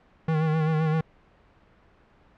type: tone with vibrato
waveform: square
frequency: 157.5 Hz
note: D#3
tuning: 21 cents sharp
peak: -22 dBFS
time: 0.28-1.01 s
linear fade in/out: 5 ms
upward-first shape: sine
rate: 7.7 Hz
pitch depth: 42 cents each way
effects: pink hiss -58 dBFS RMS until 2.37 s + low-pass 2000 Hz 12 dB/octave